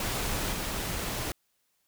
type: noise with level steps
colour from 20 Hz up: pink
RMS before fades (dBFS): -31 / -33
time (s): 0-1.32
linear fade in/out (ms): 2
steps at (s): 0.52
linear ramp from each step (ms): 2
effects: white hiss -74 dBFS RMS until 1.87 s